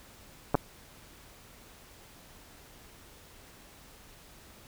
clicks, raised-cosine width 1 ms, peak -10 dBFS, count 2, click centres 0.545 / 0.552 s, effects pink hiss -54 dBFS RMS until 4.67 s

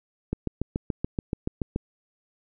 click train, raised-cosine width 3 ms, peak -13 dBFS, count 11, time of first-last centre 0.33-1.761 s, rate 6.99 Hz, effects none

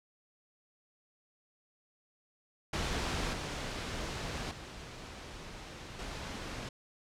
pink noise with level steps, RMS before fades -34 / -38 / -46 / -41 dBFS, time 2.73-6.69 s, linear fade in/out 5 ms, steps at 3.33 / 4.51 / 5.99 s, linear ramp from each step 2 ms, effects low-pass 6000 Hz 12 dB/octave

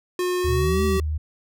square tone with pitch glide, 360 to 383.6 Hz, F#4 to G4, -47 to -37 cents, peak -22 dBFS, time 0.19-1 s, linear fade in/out 2 ms, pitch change +110 cents, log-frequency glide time 0.4-0.8 s
sine tone with vibrato, 76.7 Hz, D#2, 24 cents flat, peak -22 dBFS, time 0.44-1.18 s, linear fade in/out 10 ms, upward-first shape triangle, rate 9.1 Hz, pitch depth 10 cents each way
sine exponential two-way sweep, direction up then down, 111.6 to 220 to 177.2 Hz, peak -24 dBFS, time 0.48-0.98 s, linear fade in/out 10 ms, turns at 0.85 s
effects none

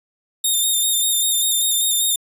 5% pulse tone with vibrato, 3652 Hz, A#7, 36 cents flat, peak -9 dBFS, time 0.44-2.16 s, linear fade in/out 5 ms, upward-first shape square, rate 5.1 Hz, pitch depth 29 cents each way, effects resampled to 32000 Hz

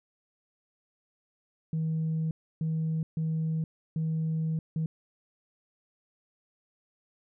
sine tone bursts at uneven times, 159.7 Hz, D#3, 45 cents sharp, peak -25 dBFS, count 5, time 1.73-2.31 / 2.61-3.03 / 3.17-3.64 / 3.96-4.59 / 4.76-4.86 s, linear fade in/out 2 ms, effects tanh soft clip ceiling -24 dBFS

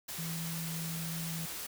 sine tone in noise, 164.81 Hz, E3, in tune, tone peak -37 dBFS, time 0.18-1.46 s, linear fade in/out 10 ms, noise white, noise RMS -41 dBFS, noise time 0.08-1.67 s, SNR +1 dB, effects none

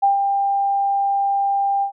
sine tone with ADSR envelope, 795 Hz, G5, 24 cents sharp, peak -11 dBFS, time 0.02-1.92 s, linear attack 17 ms, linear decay 130 ms, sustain -5 dB, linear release 95 ms, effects none

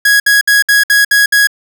45% pulse tone bursts, 1661.2 Hz, G#6, in tune, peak -6 dBFS, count 7, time 0.05-1.472 s, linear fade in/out 5 ms, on 150 ms, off 62 ms, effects none

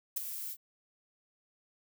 violet noise with ADSR envelope, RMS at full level -30 dBFS, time 0.16-0.57 s, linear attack 12 ms, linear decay 13 ms, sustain -10 dB, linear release 59 ms, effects none

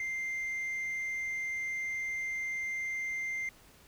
sine tone, 2093 Hz, C7, in tune, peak -30 dBFS, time 0-3.49 s, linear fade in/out 2 ms, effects tanh soft clip ceiling -32 dBFS + pink hiss -59 dBFS RMS until 3.87 s

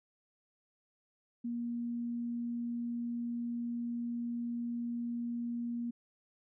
sine tone, 237.1 Hz, A#3, 30 cents sharp, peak -34 dBFS, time 1.44-5.91 s, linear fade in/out 10 ms, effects none

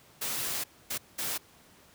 white noise bursts at uneven times, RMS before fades -33 dBFS, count 3, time 0.21-0.64 / 0.9-0.98 / 1.18-1.38 s, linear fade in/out 10 ms, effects pink hiss -58 dBFS RMS until 1.94 s + high-pass 80 Hz 12 dB/octave

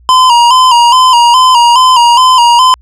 square tone with vibrato, 985 Hz, B5, 5 cents flat, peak -3 dBFS, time 0.09-2.74 s, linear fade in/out 0 ms, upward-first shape square, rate 2.4 Hz, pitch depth 66 cents each way, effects added 60 Hz sine -38 dBFS peak until 2.81 s + low-pass 7000 Hz 12 dB/octave

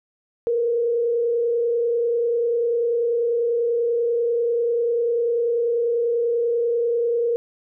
sine tone with frequency modulation, 470.4 Hz, A#4, 16 cents sharp, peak -18 dBFS, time 0.47-7.36 s, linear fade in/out 0 ms, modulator 30.2 Hz, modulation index 0.43, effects none

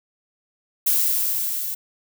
violet noise with level ramp, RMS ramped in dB -18 to -28 dBFS, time 0.86-1.75 s, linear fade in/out 10 ms, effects none

